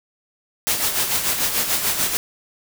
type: noise with tremolo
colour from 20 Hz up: white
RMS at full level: -19 dBFS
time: 0.67-2.17 s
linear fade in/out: 0 ms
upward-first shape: sine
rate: 6.8 Hz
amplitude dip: 55%
effects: none